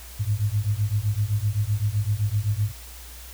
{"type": "beating tone pair", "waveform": "sine", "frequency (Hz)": [100.6, 108.4], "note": ["G2", "A2"], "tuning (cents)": [45, -25], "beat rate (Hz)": 7.8, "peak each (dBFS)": -24, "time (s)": [0.19, 2.72], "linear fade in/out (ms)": 20, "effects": ["added 60 Hz sine -41 dBFS peak until 3.33 s", "white hiss -44 dBFS RMS until 3.33 s"]}